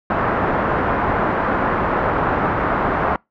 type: low-pass noise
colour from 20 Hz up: white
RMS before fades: -19 dBFS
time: 0.1-3.16 s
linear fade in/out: 2 ms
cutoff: 1400 Hz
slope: 24 dB/octave
effects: noise-tail reverb RT60 0.2 s tail -26 dB re dry